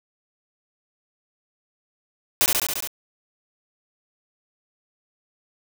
white noise with echo, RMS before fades -18 dBFS, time 2.41-2.46 s, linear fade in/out 0 ms, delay 69 ms, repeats 6, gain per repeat -2 dB, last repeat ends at 2.874 s, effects none

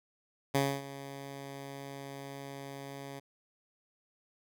10% pulse tone with ADSR envelope, 138.6 Hz, C#3, in tune, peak -17 dBFS, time 0.54-3.2 s, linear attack 13 ms, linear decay 260 ms, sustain -17 dB, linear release 14 ms, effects none

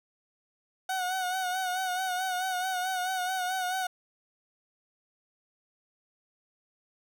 30% pulse tone with vibrato, 740 Hz, F#5, in tune, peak -26 dBFS, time 0.89-3.87 s, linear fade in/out 5 ms, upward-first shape sine, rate 4.6 Hz, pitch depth 47 cents each way, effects none

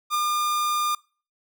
45% pulse tone with ADSR envelope, 1206 Hz, D6, 46 cents sharp, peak -20 dBFS, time 0.1-0.95 s, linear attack 45 ms, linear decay 9 ms, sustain -2 dB, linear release 4 ms, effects noise-tail reverb RT60 0.4 s tail -25 dB re dry

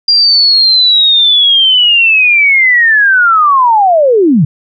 sine linear sweep, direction down, 4802 to 130 Hz, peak -4 dBFS, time 0.08-4.45 s, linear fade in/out 5 ms, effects none

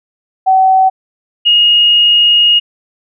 sine tone pair in turn, 759 / 2866 Hz, F#5 / F7, +44 / +44 cents, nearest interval octave + major seventh, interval 2300 cents, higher second, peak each -5 dBFS, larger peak neither, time 0.46-0.9 / 1.45-2.6 s, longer second, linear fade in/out 20 ms, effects none

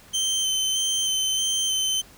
25% pulse tone with vibrato, 3100 Hz, G7, 20 cents flat, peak -18 dBFS, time 0.13-2.02 s, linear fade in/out 20 ms, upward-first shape square, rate 1.6 Hz, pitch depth 12 cents each way, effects pink hiss -50 dBFS RMS until 2.17 s

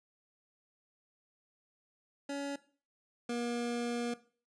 25% pulse tone pair in turn, 281.4 / 238.6 Hz, C#4 / A#3, +26 / +41 cents, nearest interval minor third, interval 285 cents, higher first, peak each -32 / -30 dBFS, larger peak second, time 2.29-2.56 / 3.29-4.14 s, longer second, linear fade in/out 5 ms, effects noise-tail reverb RT60 0.4 s tail -17 dB re dry + resampled to 22050 Hz

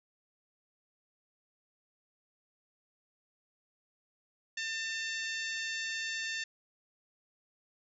harmonic tone, 897 Hz, A5, 33 cents sharp, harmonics 2 / 3 / 4 / 5 / 6 / 7 / 8, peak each -37 / -41 / -43 / -45 / -47 / -48 / -49 dBFS, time 4.57-6.44 s, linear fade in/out 5 ms, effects none

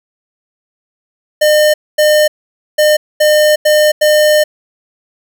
square tone bursts at uneven times, 606 Hz, D#5, 46 cents flat, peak -7 dBFS, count 6, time 1.41-1.74 / 1.98-2.28 / 2.78-2.97 / 3.2-3.56 / 3.65-3.92 / 4.01-4.44 s, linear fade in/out 10 ms, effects none

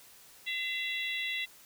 harmonic tone with a mistuned harmonic, 679 Hz, F5, 49 cents flat, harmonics 3 / 4 / 5 / 6, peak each -35 / -37 / -39 / -41 dBFS, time 0.46-1.46 s, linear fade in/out 20 ms, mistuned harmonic 6, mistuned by -75 cents, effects white hiss -56 dBFS RMS until 1.65 s

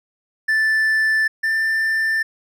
triangle tone pair in turn, 1760 / 1781.5 Hz, A6 / A6, 0 / +21 cents, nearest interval unison, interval 21 cents, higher second, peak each -13 / -15 dBFS, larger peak first, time 0.48-1.28 / 1.43-2.23 s, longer neither, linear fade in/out 10 ms, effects none

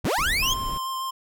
30% pulse linear sweep, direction up, 32.75 to 3355 Hz, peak -19 dBFS, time 0.04-0.54 s, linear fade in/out 10 ms
brown noise, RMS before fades -32 dBFS, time 0.18-0.78 s, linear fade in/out 5 ms
square tone with vibrato, 1051 Hz, C6, 7 cents sharp, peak -28 dBFS, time 0.42-1.11 s, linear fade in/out 10 ms, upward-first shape triangle, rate 6.8 Hz, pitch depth 14 cents each way
effects none

